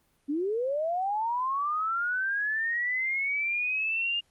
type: linear sweep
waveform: sine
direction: up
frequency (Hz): 271.5 to 2839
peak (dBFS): -26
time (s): 0.28-4.21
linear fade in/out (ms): 20
effects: pink hiss -69 dBFS RMS until 4.3 s + Opus 32 kbps